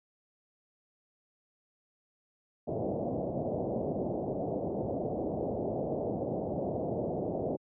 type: low-pass noise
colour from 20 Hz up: white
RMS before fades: -33 dBFS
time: 2.67-7.57 s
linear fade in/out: 20 ms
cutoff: 690 Hz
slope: 48 dB/octave
effects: high-pass 100 Hz 12 dB/octave